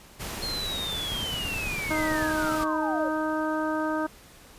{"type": "noise", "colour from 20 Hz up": "pink", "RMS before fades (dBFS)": -35, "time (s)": [0.19, 2.65], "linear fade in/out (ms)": 20}
{"type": "linear sweep", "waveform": "sine", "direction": "down", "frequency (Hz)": [4257, 522], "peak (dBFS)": -30, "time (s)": [0.42, 3.09], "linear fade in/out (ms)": 10}
{"type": "click train", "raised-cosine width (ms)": 5, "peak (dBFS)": -25, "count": 13, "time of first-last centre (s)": [1.12, 2.449], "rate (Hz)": 9.03}
{"type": "harmonic tone", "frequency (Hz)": 311.1, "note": "D#4", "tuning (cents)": 0, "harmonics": [1, 2, 3, 4, 5], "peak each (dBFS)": [-28, -31, -33, -34, -35], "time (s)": [1.9, 4.07], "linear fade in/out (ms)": 10}
{"effects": ["pink hiss -51 dBFS RMS until 4.58 s", "resampled to 32000 Hz"]}